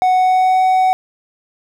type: tone with pitch glide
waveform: triangle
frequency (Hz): 740 to 748.6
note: F#5 to F#5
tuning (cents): 0 to +20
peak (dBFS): -8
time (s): 0.02-0.93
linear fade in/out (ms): 0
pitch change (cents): +20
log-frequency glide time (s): 0.13-0.62
effects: none